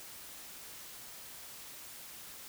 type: silence
effects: white hiss -49 dBFS RMS until 2.48 s